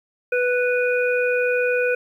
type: harmonic tone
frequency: 493.9 Hz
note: B4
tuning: in tune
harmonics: 1 / 3 / 5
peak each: -19 / -24 / -26 dBFS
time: 0.32-1.95 s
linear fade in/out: 5 ms
effects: 9-bit